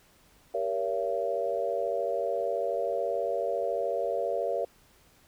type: chord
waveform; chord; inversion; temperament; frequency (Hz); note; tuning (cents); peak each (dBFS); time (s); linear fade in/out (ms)
sine; G diminished seventh; none; just; 392 / 470.4 / 564.5 / 677.4; G4 / Bb4 / Db5 / Fb5; 0 / +16 / +31 / +47; -36 / -32 / -31 / -32; 0.54-4.65; 5
effects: pink hiss -61 dBFS RMS until 5.27 s